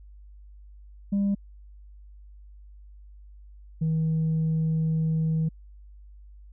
sine tone pair in turn, 199.7 / 159.79 Hz, G3 / D#3, +32 / +46 cents, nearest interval major third, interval 386 cents, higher first, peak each -19 / -20 dBFS, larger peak first, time 1.12-1.35 / 3.81-5.49 s, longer second, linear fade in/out 10 ms, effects tanh soft clip ceiling -20 dBFS + added 50 Hz sine -45 dBFS peak until 6.52 s

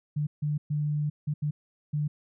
sine tone bursts at uneven times, 148.7 Hz, D3, 22 cents sharp, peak -25 dBFS, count 6, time 0.16-0.27 / 0.42-0.58 / 0.7-1.1 / 1.27-1.34 / 1.42-1.51 / 1.93-2.08 s, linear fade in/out 10 ms, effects none

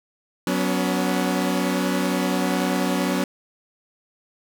sawtooth chord, F# suspended fourth, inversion none, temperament equal with one note detuned, 185 / 246.9 / 282.7 Hz, F#3 / B3 / C#4, 0 / 0 / +34 cents, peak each -20 / -22 / -21 dBFS, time 0.47-3.24 s, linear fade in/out 2 ms, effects none

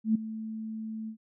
sine tone with ADSR envelope, 220 Hz, A3, in tune, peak -19 dBFS, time 0.04-1.17 s, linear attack 110 ms, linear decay 8 ms, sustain -15 dB, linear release 88 ms, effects none

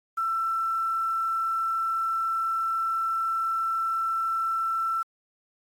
sine tone with quantisation, 1337 Hz, E6, 24 cents sharp, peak -24 dBFS, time 0.17-5.03 s, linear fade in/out 10 ms, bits 8, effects AAC 64 kbps

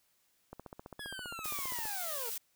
click train, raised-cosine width 1 ms, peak -31 dBFS, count 21, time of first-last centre 0.53-1.855 s, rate 15.1 Hz
25% pulse linear sweep, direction down, 1709 to 440 Hz, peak -38 dBFS, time 0.99-2.3 s, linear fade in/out 10 ms
blue noise, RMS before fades -39 dBFS, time 1.44-2.38 s, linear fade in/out 5 ms
effects white hiss -73 dBFS RMS until 2.55 s

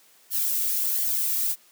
violet noise with flanger, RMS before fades -25 dBFS, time 0.3-1.56 s, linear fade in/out 50 ms, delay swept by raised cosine 0.78 to 1.98 ms, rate 1.4 Hz, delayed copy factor -0.5, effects white hiss -57 dBFS RMS until 1.71 s + high-pass 200 Hz 12 dB/octave

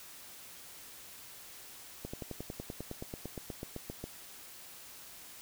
slowing click train, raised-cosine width 2 ms, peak -26 dBFS, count 19, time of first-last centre 2.05-4.04 s, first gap 85 ms, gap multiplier 1.03, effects white hiss -51 dBFS RMS until 5.41 s

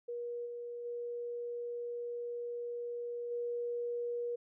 sine tone with level steps, 478.2 Hz, A#4, 44 cents sharp, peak -37 / -40 / -37 / -34 dBFS, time 0.08-4.36 s, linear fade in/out 10 ms, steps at 0.45 / 0.84 / 3.3 s, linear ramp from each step 20 ms, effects none

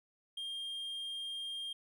triangle tone, 3210 Hz, G7, 40 cents sharp, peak -37 dBFS, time 0.37-1.73 s, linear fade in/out 5 ms, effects none

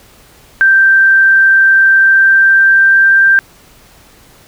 sine tone with pitch glide, 1568 to 1578 Hz, G6 to G6, 0 to +11 cents, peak -4 dBFS, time 0.61-3.39 s, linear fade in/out 0 ms, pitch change +11 cents, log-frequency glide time 2-3.21 s, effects pink hiss -43 dBFS RMS until 4.47 s

